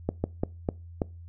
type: slowing click train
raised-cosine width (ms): 2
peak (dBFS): -12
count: 5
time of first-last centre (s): 0.09-1.018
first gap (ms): 150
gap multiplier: 1.3
effects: noise-tail reverb RT60 0.3 s tail -23 dB re dry + added 85 Hz sine -42 dBFS peak until 1.28 s